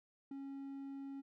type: tone with ADSR envelope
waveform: triangle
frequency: 274.7 Hz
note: C#4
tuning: 16 cents flat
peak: -40 dBFS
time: 0.31-1.22 s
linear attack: 4 ms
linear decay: 12 ms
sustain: -2 dB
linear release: 25 ms
effects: none